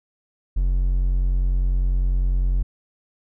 triangle tone, 45 Hz, F#1, 47 cents flat, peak -15 dBFS, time 0.56-2.63 s, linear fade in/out 10 ms, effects none

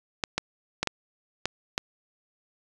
clicks, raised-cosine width 0.2 ms, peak -8 dBFS, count 6, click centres 0.238 / 0.38 / 0.83 / 0.873 / 1.456 / 1.779 s, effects resampled to 24000 Hz + 8-bit

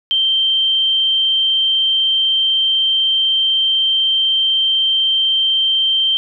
sine tone, 3136 Hz, G7, in tune, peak -12 dBFS, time 0.11-6.17 s, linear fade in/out 0 ms, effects none

